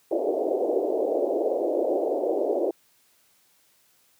pink band-pass noise, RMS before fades -25 dBFS, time 0.11-2.71 s, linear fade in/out 5 ms, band 330 to 660 Hz, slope 48 dB/octave, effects white hiss -63 dBFS RMS until 4.19 s + high-pass 80 Hz 12 dB/octave

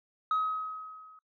sine tone with level ramp, 1270 Hz, D#6, 35 cents sharp, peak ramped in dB -22 to -52 dBFS, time 0.31-1.19 s, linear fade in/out 2 ms, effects noise-tail reverb RT60 0.1 s tail -25 dB re dry + tanh soft clip ceiling -23 dBFS

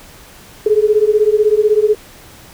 sine beating tone pair, 416.9 / 432.9 Hz, G#4 / A4, +7 / -28 cents, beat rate 16 Hz, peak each -12 dBFS, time 0.66-1.95 s, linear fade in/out 5 ms, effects pink hiss -40 dBFS RMS until 2.53 s

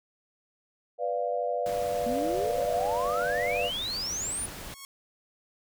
sine chord, B diminished, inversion none, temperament equal, 493.9 / 587.3 / 698.5 Hz, B4 / D5 / F5, 0 / 0 / 0 cents, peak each -31 dBFS, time 0.98-3.71 s, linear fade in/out 50 ms
pink noise, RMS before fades -41 dBFS, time 1.66-4.74 s, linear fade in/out 0 ms
sine exponential sweep, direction up, 230 to 9956 Hz, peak -30 dBFS, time 2.06-4.46 s, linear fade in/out 5 ms
5% pulse tone with exponential growth, 1098 Hz, C#6, 17 cents flat, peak -28 dBFS, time 4.4-4.85 s, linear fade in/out 1 ms, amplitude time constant 97 ms
effects none

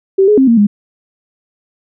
sine tone with pitch steps, 386.6 / 420.3 / 265.5 / 231.8 / 205.7 Hz, G4 / G#4 / C4 / A#3 / G#3, -24 / +21 / +25 / -10 / -16 cents, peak -5 dBFS, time 0.18-0.67 s, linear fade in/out 10 ms, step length 98 ms, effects none

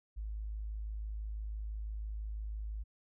sine tone, 53 Hz, G#1, 36 cents sharp, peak -37 dBFS, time 0.16-2.84 s, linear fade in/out 20 ms, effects none

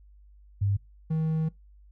sine / triangle tone pair in turn, 100 / 158.74 Hz, G2 / D#3, +35 / +35 cents, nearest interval minor sixth, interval 800 cents, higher second, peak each -22 dBFS, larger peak neither, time 0.61-0.77 / 1.1-1.49 s, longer second, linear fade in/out 10 ms, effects noise-tail reverb RT60 0.2 s tail -23 dB re dry + added 50 Hz sine -51 dBFS peak until 1.91 s

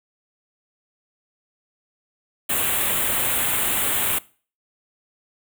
white band-stop noise, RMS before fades -22 dBFS, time 2.49-4.19 s, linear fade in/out 10 ms, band 3600 to 7700 Hz, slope 48 dB/octave, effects noise-tail reverb RT60 0.4 s tail -21 dB re dry

